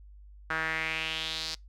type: tone with band-pass filter sweep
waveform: sawtooth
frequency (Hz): 159.7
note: D#3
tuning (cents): +45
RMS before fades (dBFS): -33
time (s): 0.5-1.55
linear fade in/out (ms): 5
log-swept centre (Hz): 1500 to 4800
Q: 3.6
effects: noise-tail reverb RT60 0.2 s tail -25 dB re dry + added 50 Hz sine -48 dBFS peak until 1.68 s